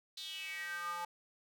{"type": "tone with high-pass filter sweep", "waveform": "square", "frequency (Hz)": 173.8, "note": "F3", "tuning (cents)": -8, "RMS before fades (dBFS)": -42, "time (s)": [0.17, 1.05], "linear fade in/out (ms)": 5, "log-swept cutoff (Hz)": [4000, 920], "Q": 6.4, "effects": []}